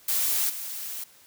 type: noise with level steps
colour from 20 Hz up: blue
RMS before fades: -25 / -35 dBFS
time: 0.08-1.04 s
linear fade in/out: 5 ms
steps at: 0.49 s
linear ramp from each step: 10 ms
effects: white hiss -55 dBFS RMS until 1.26 s + high-pass 60 Hz 12 dB/octave